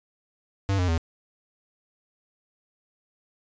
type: tone with pitch steps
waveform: square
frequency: 98 / 89.87 / 82.41 Hz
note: G2 / F#2 / E2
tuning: 0 / -50 / 0 cents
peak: -22 dBFS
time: 0.69-0.978 s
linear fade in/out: 0 ms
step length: 96 ms
effects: resampled to 16000 Hz